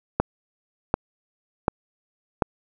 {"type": "click train", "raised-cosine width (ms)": 1, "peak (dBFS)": -4, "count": 4, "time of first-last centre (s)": [0.2, 2.422], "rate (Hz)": 1.35, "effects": []}